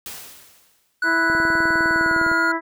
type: noise with exponential decay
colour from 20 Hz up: white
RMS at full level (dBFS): -32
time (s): 0.06-1.03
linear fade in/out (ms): 1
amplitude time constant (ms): 210
type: tone with pitch glide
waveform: triangle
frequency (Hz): 1480 to 1425.5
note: F#6 to F6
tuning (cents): 0 to +35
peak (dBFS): -16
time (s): 1.02-2.52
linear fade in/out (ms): 5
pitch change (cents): -65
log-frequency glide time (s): 1.91-2.26
type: harmonic tone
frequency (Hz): 329.6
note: E4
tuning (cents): 0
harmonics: 1 / 2 / 3 / 4 / 5 / 6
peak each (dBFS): -25 / -30 / -25 / -30 / -30 / -30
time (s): 1.03-2.61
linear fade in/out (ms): 50
type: click train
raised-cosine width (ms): 2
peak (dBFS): -17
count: 21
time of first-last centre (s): 1.3-2.315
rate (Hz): 19.7
effects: none